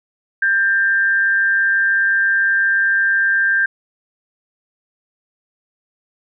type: tone pair together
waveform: sine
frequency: 1587 / 1781.3 Hz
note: G6 / A6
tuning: +21 / +21 cents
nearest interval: major second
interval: 200 cents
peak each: -13 / -23 dBFS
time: 0.42-3.66 s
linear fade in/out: 5 ms
effects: none